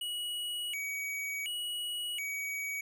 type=tone with vibrato; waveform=square; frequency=2568 Hz; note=E7; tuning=46 cents flat; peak=-35 dBFS; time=0.01-2.81 s; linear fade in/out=5 ms; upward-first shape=square; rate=0.69 Hz; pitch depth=220 cents each way; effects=none